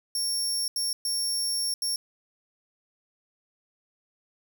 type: tone bursts at uneven times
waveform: 25% pulse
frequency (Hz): 5500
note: F8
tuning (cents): -27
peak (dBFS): -21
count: 4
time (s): 0.15-0.68 / 0.76-0.93 / 1.05-1.74 / 1.82-1.96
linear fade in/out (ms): 2
effects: none